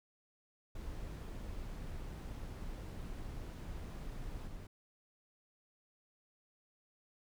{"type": "noise with level steps", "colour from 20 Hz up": "brown", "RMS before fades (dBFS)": [-44, -47], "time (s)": [0.75, 4.67], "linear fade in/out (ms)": 5, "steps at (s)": 4.47, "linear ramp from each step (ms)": 5, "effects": []}